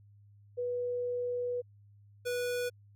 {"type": "tone pair in turn", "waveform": ["sine", "square"], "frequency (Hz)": [489.7, 489.7], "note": ["B4", "B4"], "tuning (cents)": [-15, -15], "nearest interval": "unison", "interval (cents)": 0, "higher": "neither", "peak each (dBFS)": [-31, -32], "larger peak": "first", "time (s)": [[0.57, 1.62], [2.25, 2.7]], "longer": "first", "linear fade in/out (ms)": 20, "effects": ["added 102 Hz sine -56 dBFS peak until 2.95 s"]}